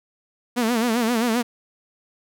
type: tone with vibrato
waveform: sawtooth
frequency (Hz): 233.1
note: A#3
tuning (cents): 0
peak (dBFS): -15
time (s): 0.56-1.43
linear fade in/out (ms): 20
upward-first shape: sine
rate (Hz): 7.6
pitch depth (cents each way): 110
effects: none